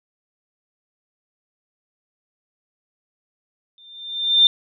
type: tone with exponential growth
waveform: sine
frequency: 3593 Hz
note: A7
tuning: 36 cents sharp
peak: -7 dBFS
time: 3.78-4.47 s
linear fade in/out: 1 ms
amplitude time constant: 150 ms
effects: none